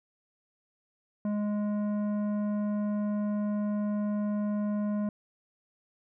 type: tone with tanh clipping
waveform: triangle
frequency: 207.9 Hz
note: G#3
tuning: 2 cents sharp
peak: -29 dBFS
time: 1.25-5.09 s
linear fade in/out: 2 ms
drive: 15 dB
effects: none